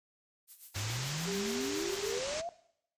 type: noise with tremolo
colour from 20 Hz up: violet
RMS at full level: -46 dBFS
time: 0.47-2.2 s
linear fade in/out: 50 ms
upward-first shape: sine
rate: 7 Hz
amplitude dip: 75%
type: low-pass noise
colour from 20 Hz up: white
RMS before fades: -40 dBFS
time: 0.74-2.42 s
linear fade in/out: 20 ms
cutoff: 7400 Hz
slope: 48 dB/octave
type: exponential sweep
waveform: sine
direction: up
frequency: 96.6 to 710 Hz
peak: -36 dBFS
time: 0.76-2.49 s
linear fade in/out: 0 ms
type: tone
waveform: sine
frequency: 398.5 Hz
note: G4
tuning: 28 cents sharp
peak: -36 dBFS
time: 1.26-2.2 s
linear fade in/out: 20 ms
effects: noise-tail reverb RT60 0.7 s tail -18 dB re dry + resampled to 32000 Hz